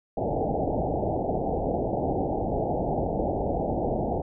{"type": "low-pass noise", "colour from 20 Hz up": "white", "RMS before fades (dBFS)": -27, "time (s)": [0.17, 4.22], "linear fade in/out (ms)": 5, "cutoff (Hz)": 820, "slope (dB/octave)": 96, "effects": []}